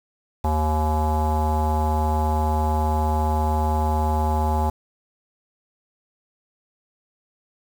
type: tone with low-pass filter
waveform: square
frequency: 77.4 Hz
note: D#2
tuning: 9 cents flat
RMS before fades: -21 dBFS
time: 0.44-4.7 s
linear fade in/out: 5 ms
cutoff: 870 Hz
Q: 6.9
effects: 7-bit